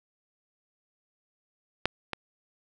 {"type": "clicks", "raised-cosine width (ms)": 0.3, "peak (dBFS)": [-7, -15], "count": 2, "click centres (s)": [1.856, 2.133], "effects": []}